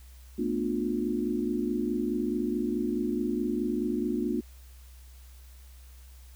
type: chord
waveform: sine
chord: B half-diminished seventh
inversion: third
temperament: just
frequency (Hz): 222.2 / 246.9 / 296.3 / 355.6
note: A3 / B3 / D4 / F4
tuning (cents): +17 / 0 / +15 / +31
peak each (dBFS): -32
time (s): 0.38-4.41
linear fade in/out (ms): 10
effects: added 63 Hz sine -47 dBFS peak until 6.35 s + white hiss -59 dBFS RMS until 6.35 s